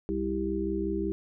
harmonic tone, 65.41 Hz, C2, in tune, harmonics 1 / 3 / 5 / 6, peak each -36 / -34 / -31 / -32 dBFS, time 0.09-1.12 s, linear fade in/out 0 ms, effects none

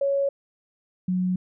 sine tone pair in turn, 556 / 182.99 Hz, C#5 / F#3, +5 / -19 cents, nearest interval octave + perfect fifth, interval 1924 cents, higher first, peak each -20 / -21 dBFS, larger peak first, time 0.01-0.29 / 1.08-1.36 s, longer neither, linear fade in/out 5 ms, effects none

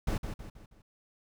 brown noise with echo, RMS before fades -30 dBFS, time 0.07-0.18 s, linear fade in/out 5 ms, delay 160 ms, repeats 4, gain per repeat -7 dB, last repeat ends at 0.82 s, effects none

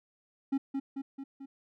triangle tone with echo, 272.6 Hz, C#4, 29 cents flat, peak -24 dBFS, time 0.52-0.58 s, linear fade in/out 10 ms, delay 220 ms, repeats 4, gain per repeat -4 dB, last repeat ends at 1.46 s, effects none

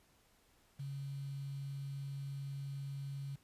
sine tone with quantisation, 138.59 Hz, C#3, in tune, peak -40 dBFS, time 0.79-3.36 s, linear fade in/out 10 ms, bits 10, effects pink hiss -70 dBFS RMS until 3.43 s + resampled to 32000 Hz

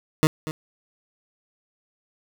20% pulse tone with echo, 156.3 Hz, D#3, 8 cents sharp, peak -10 dBFS, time 0.23-0.27 s, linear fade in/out 0 ms, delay 240 ms, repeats 1, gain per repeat -13 dB, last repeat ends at 0.51 s, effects none

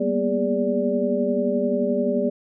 sine tone cluster, 195.6 / 232.9 / 244.4 / 409.8 / 582 Hz, G3 / A#3 / B3 / G#4 / D5, -4 / -1 / -18 / -23 / -16 cents, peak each -28 / -28 / -25 / -25 / -24 dBFS, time 0-2.3 s, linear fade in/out 10 ms, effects none

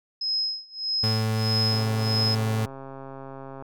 sine tone with tremolo, 5120 Hz, D#8, 49 cents sharp, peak -22 dBFS, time 0.21-2.35 s, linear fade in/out 5 ms, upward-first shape sine, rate 1.6 Hz, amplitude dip 95%
35% pulse tone, 110 Hz, A2, in tune, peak -21 dBFS, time 1.03-2.66 s, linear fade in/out 10 ms
click train, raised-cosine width 1 ms, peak -26 dBFS, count 258, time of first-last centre 1.72-3.624 s, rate 135 Hz
effects none

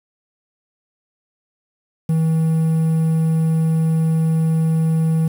triangle tone with quantisation, 161 Hz, E3, 41 cents flat, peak -12 dBFS, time 2.09-5.28 s, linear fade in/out 5 ms, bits 7, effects none

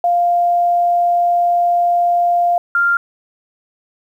sine tone pair in turn, 698.5 / 1393.9 Hz, F5 / F6, 0 / -4 cents, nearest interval octave, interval 1196 cents, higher second, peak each -11 dBFS, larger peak neither, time 0.04-2.58 / 2.75-2.97 s, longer first, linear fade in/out 2 ms, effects 8-bit

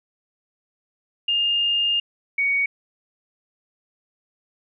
sine tone pair in turn, 2821 / 2239 Hz, F7 / C#7, +17 / +17 cents, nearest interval major third, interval 400 cents, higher first, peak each -18 dBFS, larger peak neither, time 1.28-2 / 2.38-2.66 s, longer first, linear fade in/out 5 ms, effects none

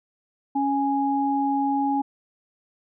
sine tone pair together, 277.2 / 829.9 Hz, C#4 / G#5, 0 / -1 cents, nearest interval octave + perfect fifth, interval 1899 cents, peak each -23 dBFS, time 0.55-2.02 s, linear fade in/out 10 ms, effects none

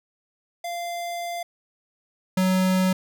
square tone pair in turn, 692 / 186.28 Hz, F5 / F#3, -16 / +12 cents, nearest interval octave + major seventh, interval 2272 cents, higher first, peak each -29 / -19 dBFS, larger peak second, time 0.64-1.43 / 2.37-2.93 s, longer first, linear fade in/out 5 ms, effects none

